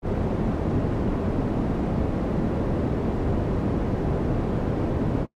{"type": "low-pass noise", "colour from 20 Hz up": "white", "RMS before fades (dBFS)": -24, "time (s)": [0.02, 5.27], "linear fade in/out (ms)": 50, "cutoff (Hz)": 320, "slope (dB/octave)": 12, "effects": ["noise-tail reverb RT60 0.1 s tail -19 dB re dry", "MP3 64 kbps"]}